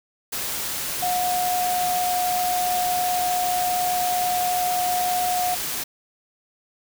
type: tone in noise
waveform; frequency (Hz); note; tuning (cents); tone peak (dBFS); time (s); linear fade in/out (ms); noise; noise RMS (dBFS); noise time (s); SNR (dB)
sine; 723; F#5; -40; -21; 1.02-5.55; 10; white; -28; 0.32-5.84; +4
effects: none